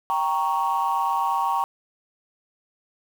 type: chord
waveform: sine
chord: G diminished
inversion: none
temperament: equal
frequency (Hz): 784 / 932.3 / 1108.7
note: G5 / Bb5 / Db6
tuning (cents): 0 / 0 / 0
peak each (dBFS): -25 / -23 / -24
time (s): 0.1-1.64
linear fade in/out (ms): 0
effects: tanh soft clip ceiling -14 dBFS + 7-bit